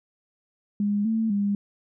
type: tone with pitch steps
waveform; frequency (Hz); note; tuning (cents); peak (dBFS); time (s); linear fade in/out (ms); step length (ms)
sine; 204.9 / 223 / 202.2; G#3 / A3 / G#3; -23 / +23 / -46; -21; 0.8-1.55; 2; 250
effects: none